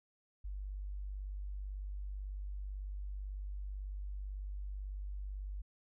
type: tone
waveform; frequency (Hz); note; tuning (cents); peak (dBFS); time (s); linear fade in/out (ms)
sine; 49.04; G1; +1; -39; 0.44-5.62; 10
effects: none